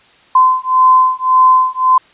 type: beating tone pair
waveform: sine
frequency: 1027 / 1028.8 Hz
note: C6 / C6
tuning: -33 / -30 cents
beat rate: 1.8 Hz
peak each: -10 dBFS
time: 0.35-1.98 s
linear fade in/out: 5 ms
effects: white hiss -47 dBFS RMS until 2.13 s + resampled to 8000 Hz